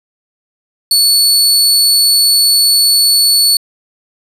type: tone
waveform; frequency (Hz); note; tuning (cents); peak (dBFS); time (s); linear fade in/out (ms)
sawtooth; 4435; C#8; 0; -4; 0.91-3.57; 2
effects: resampled to 32000 Hz + 7-bit